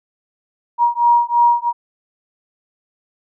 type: beating tone pair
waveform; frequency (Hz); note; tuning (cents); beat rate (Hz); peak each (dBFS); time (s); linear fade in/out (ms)
sine; 949 / 952; A#5 / A#5; +31 / +36; 3; -14; 0.78-1.73; 50
effects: none